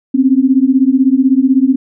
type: beating tone pair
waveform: sine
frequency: 256.1 / 272.1 Hz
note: C4 / C#4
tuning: -37 / -32 cents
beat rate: 16 Hz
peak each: -10 dBFS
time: 0.14-1.76 s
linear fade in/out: 10 ms
effects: none